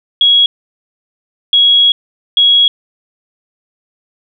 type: tone bursts at uneven times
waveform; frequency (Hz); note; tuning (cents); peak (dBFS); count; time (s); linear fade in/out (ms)
sine; 3322; G#7; 0; -5; 3; 0.21-0.46 / 1.53-1.92 / 2.37-2.68; 2
effects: none